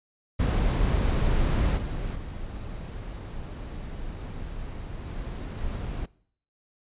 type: noise with level steps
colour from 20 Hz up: brown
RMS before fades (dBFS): -23 / -31 / -36 / -34 / -32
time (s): 0.39-6.06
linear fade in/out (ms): 10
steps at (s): 1.77 / 2.15 / 5.07 / 5.58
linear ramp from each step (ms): 10
effects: noise-tail reverb RT60 0.6 s tail -22 dB re dry + resampled to 8000 Hz